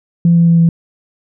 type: tone with pitch steps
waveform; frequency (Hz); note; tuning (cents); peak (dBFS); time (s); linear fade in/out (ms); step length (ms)
sine; 170 / 168.92 / 167.85 / 166.79; F3 / E3 / E3 / E3; -46 / +43 / +32 / +21; -5; 0.25-0.69; 2; 110
effects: tanh soft clip ceiling -1 dBFS